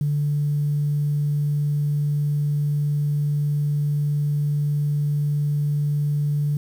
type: tone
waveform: sine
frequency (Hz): 146.4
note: D3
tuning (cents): -5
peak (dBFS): -18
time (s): 0.01-6.57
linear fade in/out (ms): 2
effects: tanh soft clip ceiling -14 dBFS + 8-bit